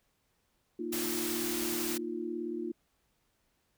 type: chord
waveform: sine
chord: Bb suspended fourth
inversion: none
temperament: equal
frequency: 233.1 / 311.1 / 349.2 Hz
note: Bb3 / Eb4 / F4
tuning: 0 / 0 / 0 cents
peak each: -40 / -39 / -36 dBFS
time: 0.79-2.72 s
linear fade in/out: 5 ms
type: noise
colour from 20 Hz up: white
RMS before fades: -36 dBFS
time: 0.92-1.98 s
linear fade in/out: 10 ms
effects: pink hiss -75 dBFS RMS until 3.77 s